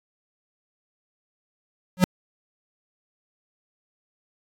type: tone with exponential growth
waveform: square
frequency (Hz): 183.3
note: F#3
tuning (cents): -16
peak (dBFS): -10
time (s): 1.97-2.04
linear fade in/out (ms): 0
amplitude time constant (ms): 15
effects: AAC 48 kbps